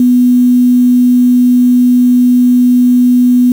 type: tone with quantisation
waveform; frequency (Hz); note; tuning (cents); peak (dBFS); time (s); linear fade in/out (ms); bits
sine; 247.2; B3; +2; -4; 0-3.52; 2; 5
effects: none